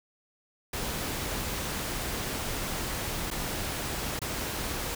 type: noise with dropouts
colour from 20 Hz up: pink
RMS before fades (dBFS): -33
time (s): 0.73-4.95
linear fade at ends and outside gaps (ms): 5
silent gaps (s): 3.304-3.311 / 4.192-4.216
effects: none